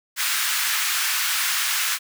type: high-pass noise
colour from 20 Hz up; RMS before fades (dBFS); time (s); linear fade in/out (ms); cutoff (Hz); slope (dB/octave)
pink; -23; 0.16-1.99; 50; 1300; 24
effects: none